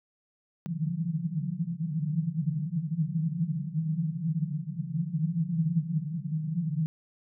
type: band-pass noise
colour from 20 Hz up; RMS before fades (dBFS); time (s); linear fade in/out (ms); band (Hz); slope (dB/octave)
white; -30; 0.66-6.86; 0; 150 to 170; 96
effects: none